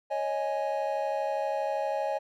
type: chord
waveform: triangle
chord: C# suspended second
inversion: none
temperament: equal with one note detuned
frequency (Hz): 554.4 / 626.9 / 830.6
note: C#5 / D#5 / G#5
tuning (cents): 0 / +13 / 0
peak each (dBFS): -30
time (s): 0.1-2.19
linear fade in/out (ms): 20
effects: none